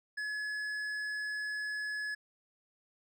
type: tone with hard clipping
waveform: triangle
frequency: 1700 Hz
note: G#6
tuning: 40 cents sharp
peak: -36 dBFS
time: 0.17-2.15 s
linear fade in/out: 10 ms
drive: 11 dB
effects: none